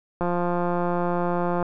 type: click train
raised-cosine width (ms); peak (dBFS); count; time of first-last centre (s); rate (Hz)
1; -12; 249; 0.21-1.627; 175
effects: none